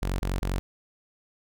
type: tone bursts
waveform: sawtooth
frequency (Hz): 46.25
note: F#1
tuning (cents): 0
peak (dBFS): -22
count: 3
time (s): 0.02-0.59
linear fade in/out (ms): 0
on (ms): 170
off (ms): 30
effects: none